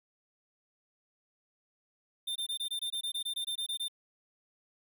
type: tone bursts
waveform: square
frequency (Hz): 3596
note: A7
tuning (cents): +37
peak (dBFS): -33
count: 15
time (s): 2.27-3.883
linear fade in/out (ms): 10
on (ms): 87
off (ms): 22
effects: none